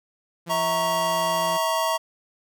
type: tone with pitch glide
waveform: sawtooth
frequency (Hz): 170.2 to 171.68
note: F3 to F3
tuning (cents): -44 to -29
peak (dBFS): -30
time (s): 0.46-1.58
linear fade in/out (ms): 20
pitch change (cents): +15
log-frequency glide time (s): 0.62-0.83
type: chord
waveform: square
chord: A# diminished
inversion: second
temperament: equal with one note detuned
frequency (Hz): 647.6 / 932.3 / 1108.7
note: E5 / A#5 / C#6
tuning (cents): -31 / 0 / 0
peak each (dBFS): -26 / -26 / -28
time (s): 0.49-1.98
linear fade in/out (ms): 20
effects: none